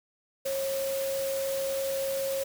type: tone in noise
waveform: sine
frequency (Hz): 543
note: C#5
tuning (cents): -36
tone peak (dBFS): -28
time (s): 0.45-2.44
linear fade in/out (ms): 10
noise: white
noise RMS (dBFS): -38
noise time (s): 0.45-2.44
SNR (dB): +7
effects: none